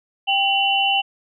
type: tone cluster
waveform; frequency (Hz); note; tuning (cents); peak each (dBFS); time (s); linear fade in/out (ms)
sine; 787 / 2752 / 2987; G5 / F7 / F#7; +7 / -26 / +16; -20 / -21 / -20; 0.27-1.02; 20
effects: none